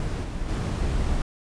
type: noise with level steps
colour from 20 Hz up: brown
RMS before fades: -27 / -30 / -25 dBFS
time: 0-1.22 s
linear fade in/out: 2 ms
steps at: 0.23 / 0.48 s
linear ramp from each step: 10 ms
effects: resampled to 22050 Hz